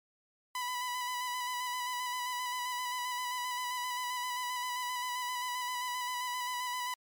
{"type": "tone with vibrato", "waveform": "sawtooth", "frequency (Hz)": 992, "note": "B5", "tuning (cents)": 7, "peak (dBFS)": -30, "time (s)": [0.55, 6.94], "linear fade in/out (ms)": 2, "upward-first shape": "square", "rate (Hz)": 7.6, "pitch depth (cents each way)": 22, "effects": ["MP3 96 kbps"]}